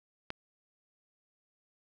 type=click; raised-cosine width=0.3 ms; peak=-20 dBFS; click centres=0.304 s; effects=none